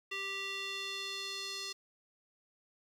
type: tone with band-pass filter sweep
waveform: square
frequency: 392 Hz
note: G4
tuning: in tune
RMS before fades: -40 dBFS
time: 0.11-1.73 s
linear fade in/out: 10 ms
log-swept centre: 2700 to 4700 Hz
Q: 2.4
effects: 11-bit